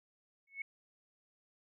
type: tone with exponential growth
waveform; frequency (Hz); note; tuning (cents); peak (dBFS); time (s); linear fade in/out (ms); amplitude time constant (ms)
sine; 2202; C#7; -12; -34; 0.47-0.62; 5; 31
effects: none